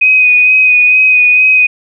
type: tone with vibrato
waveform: sine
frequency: 2500 Hz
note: D#7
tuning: 8 cents sharp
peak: -4 dBFS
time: 0.01-1.67 s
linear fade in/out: 10 ms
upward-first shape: sine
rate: 2.2 Hz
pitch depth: 21 cents each way
effects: none